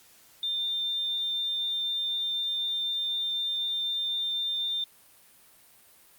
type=tone; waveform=sine; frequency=3598 Hz; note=A7; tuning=38 cents sharp; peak=-27 dBFS; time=0.43-4.84 s; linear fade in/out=2 ms; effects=white hiss -57 dBFS RMS until 6.18 s + Opus 48 kbps